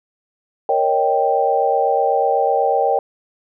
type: chord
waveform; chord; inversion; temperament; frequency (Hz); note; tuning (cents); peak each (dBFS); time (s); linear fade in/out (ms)
sine; Eb dominant seventh; second; equal; 466.2 / 554.4 / 622.3 / 784; Bb4 / Db5 / Eb5 / G5; 0 / 0 / 0 / 0; -20 / -20 / -22 / -17; 0.69-2.99; 2
effects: none